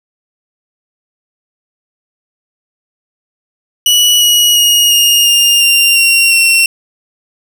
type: tone with pitch steps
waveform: sawtooth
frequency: 2939 / 2907 / 2875 / 2844 / 2813 / 2782 / 2752 / 2722 Hz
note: F#7 / F#7 / F7 / F7 / F7 / F7 / F7 / F7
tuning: -12 / -31 / +50 / +31 / +12 / -7 / -26 / -45 cents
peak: -3 dBFS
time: 3.86-6.66 s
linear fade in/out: 2 ms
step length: 350 ms
effects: none